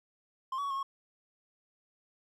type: tone with pitch steps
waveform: triangle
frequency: 1053 / 1132 / 1119 / 1081 / 1096 Hz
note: C6 / C#6 / C#6 / C#6 / C#6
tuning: +11 / +36 / +16 / -44 / -20 cents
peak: -30 dBFS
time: 0.52-0.83 s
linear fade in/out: 5 ms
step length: 62 ms
effects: none